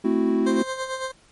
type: chord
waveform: triangle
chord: F# half-diminished seventh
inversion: first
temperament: equal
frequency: 220 / 261.6 / 329.6 / 370 Hz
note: A3 / C4 / E4 / F#4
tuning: 0 / 0 / 0 / 0 cents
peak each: -22 dBFS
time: 0.04-0.63 s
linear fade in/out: 10 ms
type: tone with tremolo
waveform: 20% pulse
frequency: 523.3 Hz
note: C5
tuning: in tune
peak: -20 dBFS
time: 0.46-1.12 s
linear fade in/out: 10 ms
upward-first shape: sine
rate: 9 Hz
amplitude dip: 60%
effects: pink hiss -56 dBFS RMS until 1.31 s + MP3 48 kbps